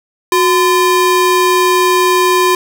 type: ring-modulated tone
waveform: square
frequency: 694 Hz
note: F5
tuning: 11 cents flat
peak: -6 dBFS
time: 0.32-2.55 s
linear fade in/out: 2 ms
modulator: 328 Hz
effects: none